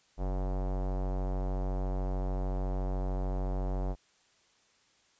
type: tone with low-pass filter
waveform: square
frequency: 46.84 Hz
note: F#1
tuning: 22 cents sharp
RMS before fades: -32 dBFS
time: 0.17-3.96 s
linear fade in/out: 50 ms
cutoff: 740 Hz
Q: 2
effects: white hiss -67 dBFS RMS until 5.19 s + resampled to 16000 Hz